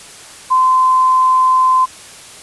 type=tone; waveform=sine; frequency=1031 Hz; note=C6; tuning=26 cents flat; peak=-8 dBFS; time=0.5-1.86 s; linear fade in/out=20 ms; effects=white hiss -36 dBFS RMS until 2.42 s + resampled to 24000 Hz